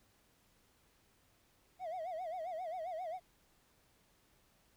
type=tone with vibrato; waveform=triangle; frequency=687 Hz; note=F5; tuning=29 cents flat; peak=-36 dBFS; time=1.79-3.2 s; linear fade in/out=50 ms; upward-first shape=sine; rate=7.5 Hz; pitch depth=160 cents each way; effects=tanh soft clip ceiling -34 dBFS + pink hiss -71 dBFS RMS until 4.76 s